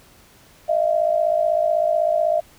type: tone pair together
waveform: sine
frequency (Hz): 622.3 / 678.3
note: D#5 / E5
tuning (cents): 0 / +49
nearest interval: minor second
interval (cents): 149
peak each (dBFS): -19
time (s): 0.68-2.41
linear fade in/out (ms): 20
effects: pink hiss -51 dBFS RMS until 2.58 s